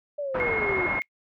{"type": "exponential sweep", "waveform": "sine", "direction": "down", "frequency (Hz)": [593, 349.2], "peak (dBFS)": -27, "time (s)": [0.18, 0.87], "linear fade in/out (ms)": 10}
{"type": "low-pass noise", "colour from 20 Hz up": "white", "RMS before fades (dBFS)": -31, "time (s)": [0.34, 1], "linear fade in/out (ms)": 10, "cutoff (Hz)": 1600, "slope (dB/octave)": 24}
{"type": "tone with tremolo", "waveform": "sine", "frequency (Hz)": 2156, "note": "C#7", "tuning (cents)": -49, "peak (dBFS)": -24, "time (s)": [0.4, 1.02], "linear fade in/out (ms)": 0, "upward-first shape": "sine", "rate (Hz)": 18, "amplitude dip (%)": 40}
{"effects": ["noise-tail reverb RT60 0.1 s tail -23 dB re dry"]}